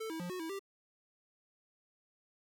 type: tone with pitch steps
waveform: square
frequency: 442.6 / 323.1 / 176.8 / 366.5 / 324.3 / 393.2 Hz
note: A4 / E4 / F3 / F#4 / E4 / G4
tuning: +10 / -35 / +22 / -16 / -28 / +5 cents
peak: -39 dBFS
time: 0-0.594 s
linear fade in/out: 10 ms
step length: 99 ms
effects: none